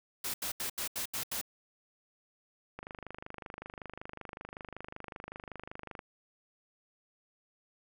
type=noise bursts; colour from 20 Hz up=white; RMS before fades=-36 dBFS; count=7; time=0.24-1.414 s; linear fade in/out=5 ms; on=100 ms; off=79 ms
type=click train; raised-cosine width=0.5 ms; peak=-27 dBFS; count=82; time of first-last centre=2.79-5.992 s; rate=25.3 Hz
effects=none